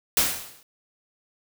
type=noise with exponential decay; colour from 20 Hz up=white; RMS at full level=-17 dBFS; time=0.17-0.63 s; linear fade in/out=2 ms; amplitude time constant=100 ms; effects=none